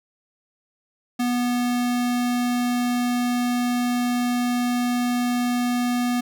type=tone; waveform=square; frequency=244.4 Hz; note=B3; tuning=18 cents flat; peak=-21 dBFS; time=1.19-6.21 s; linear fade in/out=10 ms; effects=none